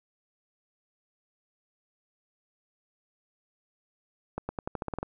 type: accelerating click train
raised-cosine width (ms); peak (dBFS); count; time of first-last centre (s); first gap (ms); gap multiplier
1; -18; 10; 4.38-5.03; 110; 0.89
effects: none